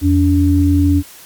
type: tone pair together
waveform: sine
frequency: 85.18 / 286.5 Hz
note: F2 / D4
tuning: -43 / -43 cents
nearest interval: octave + major sixth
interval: 2100 cents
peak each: -12 dBFS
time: 0.01-1.03 s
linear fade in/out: 50 ms
effects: white hiss -39 dBFS RMS until 1.25 s + Opus 48 kbps